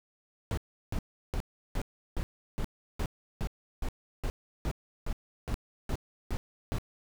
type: noise bursts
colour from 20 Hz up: brown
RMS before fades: -31 dBFS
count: 16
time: 0.51-6.784 s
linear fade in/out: 0 ms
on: 64 ms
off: 350 ms
effects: none